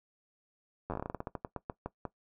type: slowing click train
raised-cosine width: 1 ms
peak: -22 dBFS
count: 19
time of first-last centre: 0.9-2.053 s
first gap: 10 ms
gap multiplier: 1.19
effects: noise-tail reverb RT60 0.1 s tail -17 dB re dry